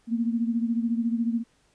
sine beating tone pair, 229.3 / 243.3 Hz, A#3 / B3, -28 / -26 cents, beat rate 14 Hz, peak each -24 / -29 dBFS, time 0.07-1.44 s, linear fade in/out 50 ms, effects pink hiss -65 dBFS RMS until 1.74 s + resampled to 22050 Hz

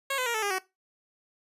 10% pulse tone with pitch steps, 547 / 507.4 / 470.7 / 436.7 / 405.1 / 375.8 Hz, C#5 / B4 / A#4 / A4 / G#4 / F#4, -23 / +47 / +17 / -13 / -43 / +27 cents, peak -19 dBFS, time 0.1-0.586 s, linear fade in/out 5 ms, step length 81 ms, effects noise-tail reverb RT60 0.2 s tail -18 dB re dry + resampled to 32000 Hz

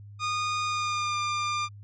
sawtooth tone with pitch glide, 1228 to 1198.6 Hz, D#6 to D6, -23 to +35 cents, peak -23 dBFS, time 0.19-1.69 s, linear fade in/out 50 ms, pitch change -42 cents, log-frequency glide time 0.66-1.21 s, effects added 102 Hz sine -43 dBFS peak until 1.83 s + resampled to 16000 Hz

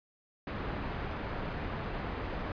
pink low-pass noise, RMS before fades -37 dBFS, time 0.47-2.52 s, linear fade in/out 2 ms, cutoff 1900 Hz, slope 12 dB/octave, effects resampled to 11025 Hz

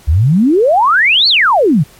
sine exponential two-way sweep, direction up then down, 67.3 to 4566 to 127.7 Hz, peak -6 dBFS, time 0.07-1.84 s, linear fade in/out 20 ms, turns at 1.28 s, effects pink hiss -42 dBFS RMS until 1.99 s + MP3 64 kbps

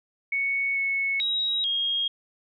sine tone with pitch steps, 2218 / 2202 / 3824 / 3254 Hz, C#7 / C#7 / A#7 / G#7, 0 / -12 / +43 / -36 cents, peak -23 dBFS, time 0.32-2.08 s, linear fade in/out 5 ms, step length 440 ms, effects none

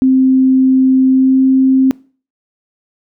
sine tone with pitch glide, 261.6 to 263.7 Hz, C4 to C4, 0 to +14 cents, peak -6 dBFS, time 0.02-1.91 s, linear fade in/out 0 ms, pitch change +14 cents, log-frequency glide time 1.09-1.42 s, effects noise-tail reverb RT60 0.4 s tail -23 dB re dry

